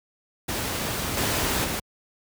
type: noise with level steps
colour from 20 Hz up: pink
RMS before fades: -28 / -24 / -28 dBFS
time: 0.48-1.8 s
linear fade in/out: 10 ms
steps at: 1.17 / 1.64 s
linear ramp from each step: 5 ms
effects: high-pass 60 Hz 12 dB/octave